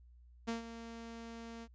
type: tone with ADSR envelope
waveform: sawtooth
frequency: 230 Hz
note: A#3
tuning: 23 cents flat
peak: -30 dBFS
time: 0.47-1.68 s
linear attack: 18 ms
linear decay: 130 ms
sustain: -12 dB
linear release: 52 ms
effects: added 60 Hz sine -57 dBFS peak until 1.74 s + resampled to 16000 Hz